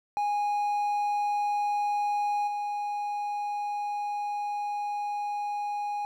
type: tone with level steps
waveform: triangle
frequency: 825 Hz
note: G#5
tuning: 12 cents flat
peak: -23 / -27 dBFS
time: 0.17-6.05 s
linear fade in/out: 0 ms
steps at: 2.47 s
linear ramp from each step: 10 ms
effects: none